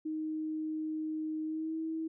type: tone with pitch glide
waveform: sine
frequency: 312.2 to 321.3 Hz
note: D#4 to E4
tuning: +6 to -44 cents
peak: -33 dBFS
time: 0.05-2.08 s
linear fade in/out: 10 ms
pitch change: +50 cents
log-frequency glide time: 1.44-1.77 s
effects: none